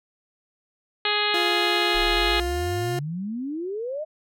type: harmonic tone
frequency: 416.8 Hz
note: G#4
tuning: 6 cents sharp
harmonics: 1 / 2 / 3 / 4 / 5 / 6 / 7 / 8 / 9 / 10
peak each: -30 / -30 / -30 / -30 / -30 / -30 / -30 / -30 / -30 / -30 dBFS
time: 1.05-2.4 s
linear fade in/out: 2 ms
type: tone with pitch glide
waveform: 30% pulse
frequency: 349.2 to 353.5 Hz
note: F4 to F4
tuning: 0 to +21 cents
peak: -23 dBFS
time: 1.34-2.99 s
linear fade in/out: 2 ms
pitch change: +21 cents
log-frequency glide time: 2.29-2.59 s
type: exponential sweep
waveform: sine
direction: up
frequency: 30.53 to 640 Hz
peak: -27 dBFS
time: 1.94-4.05 s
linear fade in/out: 20 ms
effects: none